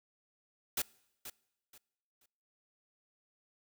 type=noise with echo; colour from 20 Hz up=white; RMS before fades=-33 dBFS; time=0.77-0.82 s; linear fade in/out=5 ms; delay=480 ms; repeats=3; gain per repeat=-12 dB; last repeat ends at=2.26 s; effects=noise-tail reverb RT60 0.9 s tail -24 dB re dry